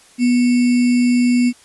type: tone with sample-and-hold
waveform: sine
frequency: 244.6 Hz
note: B3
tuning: 16 cents flat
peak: -11 dBFS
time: 0.18-1.53 s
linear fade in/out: 50 ms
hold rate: 2450 Hz
effects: white hiss -48 dBFS RMS until 1.64 s + resampled to 24000 Hz